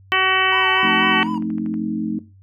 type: harmonic tone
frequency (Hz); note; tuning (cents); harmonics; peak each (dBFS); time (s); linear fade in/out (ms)
377.6; F#4; +35; 1 / 2 / 3 / 4 / 5 / 6 / 7 / 8; -26 / -26 / -20 / -25 / -21 / -24 / -24 / -21; 0.12-1.23; 0
type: tone with vibrato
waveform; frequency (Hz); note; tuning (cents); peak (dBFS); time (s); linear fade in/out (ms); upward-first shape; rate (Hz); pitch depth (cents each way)
triangle; 937; A#5; +9; -25; 0.52-1.38; 2; sine; 4.1; 130
type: click train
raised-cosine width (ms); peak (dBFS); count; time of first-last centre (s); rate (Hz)
0.5; -28; 15; 0.63-1.741; 12.6
type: chord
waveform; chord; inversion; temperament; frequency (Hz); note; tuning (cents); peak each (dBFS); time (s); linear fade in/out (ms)
sine; F dominant seventh; none; equal; 174.61 / 220 / 261.6 / 311.1; F3 / A3 / C4 / Eb4; 0 / 0 / 0 / 0; -30 / -24 / -30 / -26; 0.83-2.19; 2
effects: noise-tail reverb RT60 0.3 s tail -17 dB re dry + added 96 Hz sine -45 dBFS peak until 2.42 s